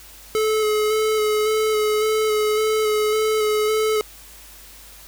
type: tone with vibrato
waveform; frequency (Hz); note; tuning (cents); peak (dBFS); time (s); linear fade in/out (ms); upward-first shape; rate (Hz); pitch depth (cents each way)
square; 430; A4; -40; -18; 0.35-4.01; 0; square; 1.8; 16
effects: added 50 Hz sine -48 dBFS peak until 5.07 s + white hiss -44 dBFS RMS until 5.07 s